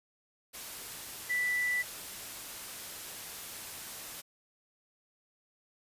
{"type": "tone in noise", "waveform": "sine", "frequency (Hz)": 1975.5, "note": "B6", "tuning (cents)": 0, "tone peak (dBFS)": -28, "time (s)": [1.29, 1.83], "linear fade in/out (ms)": 20, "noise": "white", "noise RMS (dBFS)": -43, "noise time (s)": [0.53, 4.22], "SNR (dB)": 12, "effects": ["resampled to 32000 Hz"]}